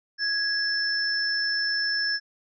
sine tone pair together, 1661.2 / 5314 Hz, G#6 / E8, 0 / +13 cents, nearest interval octave + minor sixth, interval 2013 cents, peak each -26 dBFS, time 0.18-2.2 s, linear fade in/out 50 ms, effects none

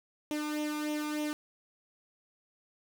sawtooth tone with flanger, 300.7 Hz, D4, 41 cents sharp, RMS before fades -34 dBFS, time 0.31-1.33 s, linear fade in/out 0 ms, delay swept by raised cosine 0.32 to 0.85 ms, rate 3.3 Hz, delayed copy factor +0.65, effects none

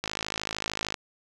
click train, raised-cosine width 0.2 ms, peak -12 dBFS, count 49, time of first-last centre 0.04-0.942 s, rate 53.2 Hz, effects none

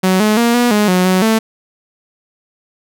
sawtooth tone with pitch steps, 186.8 / 213.2 / 235.2 / 242.1 / 209.1 / 182.5 / 185.8 / 221.9 Hz, F#3 / G#3 / A#3 / B3 / G#3 / F#3 / F#3 / A3, +17 / +46 / +16 / -34 / +12 / -24 / +7 / +15 cents, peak -6 dBFS, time 0.03-1.39 s, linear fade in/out 10 ms, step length 170 ms, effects none

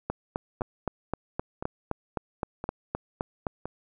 two click trains, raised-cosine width 1 ms, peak -19 / -14 dBFS, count 4 / 14, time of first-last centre 0.61-3.656 / 0.1-3.468 s, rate 0.985 / 3.86 Hz, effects none

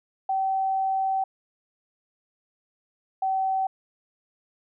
sine tone pair in turn, 769 / 765.4 Hz, G5 / G5, -33 / -42 cents, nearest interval unison, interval 9 cents, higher first, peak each -22 dBFS, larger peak neither, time 0.29-1.24 / 3.22-3.67 s, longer first, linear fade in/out 5 ms, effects none

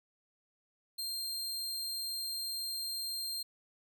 sawtooth tone, 4186 Hz, C8, in tune, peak -33 dBFS, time 0.98-3.43 s, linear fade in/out 10 ms, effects none

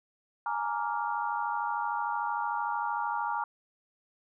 sine chord, Bb dominant seventh, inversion third, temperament just, 839.1 / 932.3 / 1165.4 / 1398.5 Hz, Ab5 / Bb5 / D6 / F6, +18 / 0 / -14 / +2 cents, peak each -34 / -32 / -37 / -37 dBFS, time 0.46-3.44 s, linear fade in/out 2 ms, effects none

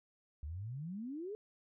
sine exponential sweep, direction up, 69.3 to 440 Hz, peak -40 dBFS, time 0.43-1.35 s, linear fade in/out 0 ms, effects none

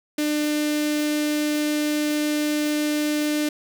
sawtooth tone with notch filter, 299.4 Hz, D4, 33 cents sharp, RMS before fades -23 dBFS, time 0.18-3.49 s, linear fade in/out 5 ms, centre 1000 Hz, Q 0.83, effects none

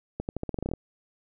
accelerating click train, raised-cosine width 2 ms, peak -17 dBFS, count 12, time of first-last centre 0.2-0.737 s, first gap 89 ms, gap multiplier 0.87, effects none

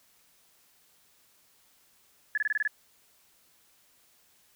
sine tone bursts, 1710 Hz, A6, 50 cents flat, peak -24 dBFS, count 7, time 2.35-2.676 s, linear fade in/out 2 ms, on 26 ms, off 24 ms, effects white hiss -64 dBFS RMS until 4.55 s

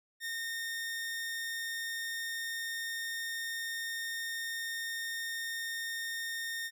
sawtooth tone, 1833 Hz, A#6, 30 cents flat, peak -32 dBFS, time 0.2-6.71 s, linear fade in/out 50 ms, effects none

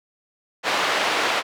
pink band-pass noise, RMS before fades -22 dBFS, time 0.63-1.43 s, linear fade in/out 50 ms, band 600 to 3600 Hz, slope 12 dB/octave, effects none

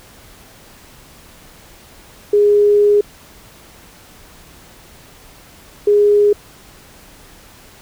sine tone bursts at uneven times, 412.6 Hz, G#4, 11 cents flat, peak -8 dBFS, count 2, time 2.33-3.01 / 5.87-6.33 s, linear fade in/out 5 ms, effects pink hiss -43 dBFS RMS until 7.81 s

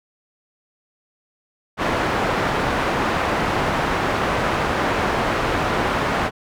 white low-pass noise, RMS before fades -21 dBFS, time 1.77-6.31 s, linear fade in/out 50 ms, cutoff 1300 Hz, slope 12 dB/octave, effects none

